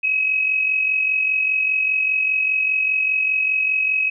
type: tone pair together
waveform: sine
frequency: 2548 / 2593 Hz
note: D#7 / E7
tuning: +41 / -29 cents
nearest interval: unison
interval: 30 cents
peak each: -17 / -26 dBFS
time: 0.03-4.1 s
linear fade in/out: 10 ms
effects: none